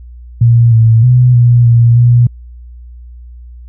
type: tone with pitch steps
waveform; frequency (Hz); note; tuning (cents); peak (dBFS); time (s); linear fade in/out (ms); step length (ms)
sine; 117.4 / 113.1 / 124.7 / 120.5 / 117.7 / 120.6; A#2 / A2 / B2 / B2 / A#2 / B2; +13 / +48 / +17 / -42 / +17 / -41; -3; 0.41-2.27; 5; 310
effects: added 60 Hz sine -29 dBFS peak until 3.68 s